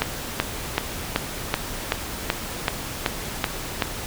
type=click train; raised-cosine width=0.3 ms; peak=-3 dBFS; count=11; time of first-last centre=0.02-3.822 s; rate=2.63 Hz; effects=pink hiss -32 dBFS RMS until 4.06 s